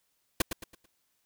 pink noise with echo, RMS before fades -24 dBFS, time 0.4-0.42 s, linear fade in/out 5 ms, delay 110 ms, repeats 4, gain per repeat -9 dB, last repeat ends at 0.86 s, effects white hiss -75 dBFS RMS until 1.25 s

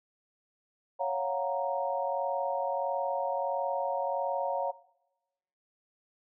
sine chord, Gb major seventh, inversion second, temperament equal, 554.4 / 698.5 / 740 / 932.3 Hz, Db5 / F5 / Gb5 / Bb5, 0 / 0 / 0 / 0 cents, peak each -32 / -35 / -36 / -33 dBFS, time 0.99-4.72 s, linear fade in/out 20 ms, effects noise-tail reverb RT60 0.9 s tail -19 dB re dry

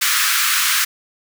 pink high-pass noise, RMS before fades -17 dBFS, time 0.01-0.85 s, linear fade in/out 10 ms, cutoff 1200 Hz, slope 48 dB/octave, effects none

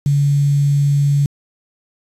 sine tone with quantisation, 142.5 Hz, C#3, 48 cents sharp, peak -11 dBFS, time 0.06-1.26 s, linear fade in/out 2 ms, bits 6, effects resampled to 32000 Hz

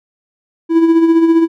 triangle tone with tremolo, 329.6 Hz, E4, in tune, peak -3 dBFS, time 0.69-1.48 s, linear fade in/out 50 ms, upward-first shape sine, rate 15 Hz, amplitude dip 50%, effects none

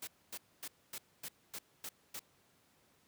white noise bursts, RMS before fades -44 dBFS, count 8, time 0.02-2.194 s, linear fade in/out 5 ms, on 53 ms, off 250 ms, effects pink hiss -70 dBFS RMS until 3.07 s + high-pass 100 Hz 12 dB/octave

